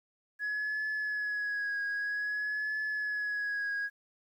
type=tone with vibrato; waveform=sine; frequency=1682 Hz; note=G#6; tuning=22 cents sharp; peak=-29 dBFS; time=0.39-3.9 s; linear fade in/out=50 ms; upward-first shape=triangle; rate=0.52 Hz; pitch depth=41 cents each way; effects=tanh soft clip ceiling -29 dBFS + 11-bit